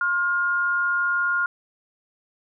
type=tone pair together; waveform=sine; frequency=1070.3 / 1416 Hz; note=C6 / F6; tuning=+39 / +23 cents; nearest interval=perfect fourth; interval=484 cents; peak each=-29 / -20 dBFS; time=0.01-1.46 s; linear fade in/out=2 ms; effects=none